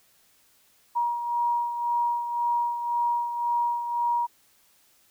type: beating tone pair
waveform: sine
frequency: 951 / 952.9 Hz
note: A#5 / A#5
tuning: +34 / +38 cents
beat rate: 1.9 Hz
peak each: -24 / -32 dBFS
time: 0.95-4.27 s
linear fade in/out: 20 ms
effects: white hiss -62 dBFS RMS until 5.1 s